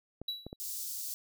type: clicks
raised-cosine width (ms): 2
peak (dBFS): -28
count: 3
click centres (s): 0.216 / 0.466 / 0.529
type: tone with exponential decay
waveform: triangle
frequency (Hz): 3919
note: B7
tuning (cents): -14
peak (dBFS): -29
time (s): 0.28-0.56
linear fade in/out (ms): 5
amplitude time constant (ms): 60
type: high-pass noise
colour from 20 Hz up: white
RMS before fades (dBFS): -39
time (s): 0.6-1.14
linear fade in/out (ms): 0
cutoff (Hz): 4600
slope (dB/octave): 24
effects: none